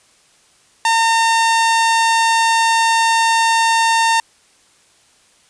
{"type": "tone", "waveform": "sawtooth", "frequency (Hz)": 910, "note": "A#5", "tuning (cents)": -42, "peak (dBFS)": -8, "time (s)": [0.85, 4.2], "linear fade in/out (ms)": 2, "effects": ["white hiss -53 dBFS RMS until 5.49 s", "resampled to 22050 Hz"]}